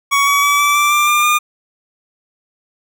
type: tone with pitch steps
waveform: 25% pulse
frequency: 1121 / 1133.4 / 1145.9 / 1158.5 / 1171.3 / 1184.2 / 1197.3 / 1210.5 Hz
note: C#6 / C#6 / D6 / D6 / D6 / D6 / D6 / D#6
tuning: +19 / +38 / -43 / -24 / -5 / +14 / +33 / -48 cents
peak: -7 dBFS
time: 0.11-1.39 s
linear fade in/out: 20 ms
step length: 160 ms
effects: none